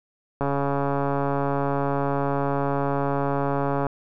click train, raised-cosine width 1 ms, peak -11 dBFS, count 485, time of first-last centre 0.41-3.867 s, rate 140 Hz, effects none

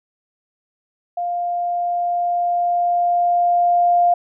sine tone with level ramp, 701 Hz, F5, 6 cents sharp, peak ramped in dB -20 to -11 dBFS, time 1.17-4.14 s, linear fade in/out 5 ms, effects none

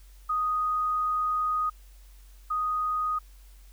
sine tone pair in turn, 1244.5 / 1244.5 Hz, D#6 / D#6, 0 / 0 cents, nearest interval unison, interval 0 cents, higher neither, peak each -24 / -25 dBFS, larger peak first, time 0.29-1.7 / 2.5-3.19 s, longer first, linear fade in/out 10 ms, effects added 47 Hz sine -48 dBFS peak until 3.72 s + white hiss -61 dBFS RMS until 3.72 s

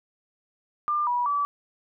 sine tone with pitch steps, 1196 / 972 / 1152 Hz, D6 / B5 / D6, +31 / -28 / -34 cents, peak -22 dBFS, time 0.88-1.45 s, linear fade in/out 0 ms, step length 190 ms, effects none

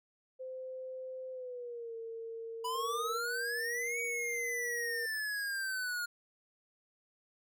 sine tone with pitch glide, 517 to 455.3 Hz, C5 to A#4, -21 to -41 cents, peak -40 dBFS, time 0.39-3.18 s, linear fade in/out 20 ms, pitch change -220 cents, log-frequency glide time 1.32-1.95 s
square exponential two-way sweep, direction up then down, 978 to 2262 to 1424 Hz, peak -35 dBFS, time 2.64-6.06 s, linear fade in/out 10 ms, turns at 4 s
sine tone, 474.6 Hz, A#4, 31 cents sharp, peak -40 dBFS, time 2.75-5.06 s, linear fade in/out 5 ms
effects none

